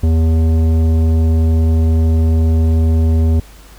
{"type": "tone with tanh clipping", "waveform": "sine", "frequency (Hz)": 80.8, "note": "E2", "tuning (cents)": -34, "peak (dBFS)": -11, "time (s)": [0.03, 3.4], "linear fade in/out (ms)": 5, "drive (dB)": 13, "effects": ["added 50 Hz sine -37 dBFS peak until 3.78 s", "pink hiss -43 dBFS RMS until 3.78 s"]}